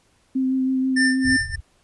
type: tone with vibrato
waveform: sine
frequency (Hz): 261.6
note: C4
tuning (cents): 0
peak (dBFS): -18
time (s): 0.35-1.37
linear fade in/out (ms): 10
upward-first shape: sine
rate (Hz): 6.2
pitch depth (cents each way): 14
type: tone with tremolo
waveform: square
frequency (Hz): 1790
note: A6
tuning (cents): +29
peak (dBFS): -17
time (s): 0.96-1.56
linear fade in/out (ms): 10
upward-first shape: sine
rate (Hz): 3.3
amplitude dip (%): 90
type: low-pass noise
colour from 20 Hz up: white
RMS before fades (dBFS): -32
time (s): 1.24-1.61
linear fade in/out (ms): 10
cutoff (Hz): 120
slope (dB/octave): 96
effects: pink hiss -61 dBFS RMS until 1.83 s + resampled to 24000 Hz